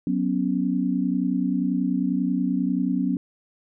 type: chord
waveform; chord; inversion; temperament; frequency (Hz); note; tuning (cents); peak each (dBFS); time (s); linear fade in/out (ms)
sine; F# suspended fourth; none; equal; 185 / 246.9 / 277.2; F#3 / B3 / C#4; 0 / 0 / 0; -25; 0.07-3.17; 2
effects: none